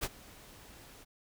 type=noise with ADSR envelope; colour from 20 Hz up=pink; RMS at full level=-32 dBFS; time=0.01-1.05 s; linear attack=26 ms; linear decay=44 ms; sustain=-22 dB; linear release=22 ms; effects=none